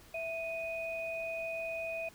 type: tone pair together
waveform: sine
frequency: 659.3 / 2488 Hz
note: E5 / D#7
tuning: 0 / -1 cents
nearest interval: octave + major seventh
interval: 2299 cents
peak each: -37 / -39 dBFS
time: 0.14-2.09 s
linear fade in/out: 5 ms
effects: pink hiss -58 dBFS RMS until 2.14 s